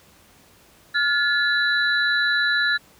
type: tone cluster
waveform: sine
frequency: 1413 / 1718 / 3963 Hz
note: F6 / A6 / B7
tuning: +20 / -42 / +5 cents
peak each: -23 / -20 / -25 dBFS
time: 0.94-2.78 s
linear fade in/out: 20 ms
effects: pink hiss -53 dBFS RMS until 2.99 s + high-pass 60 Hz 12 dB/octave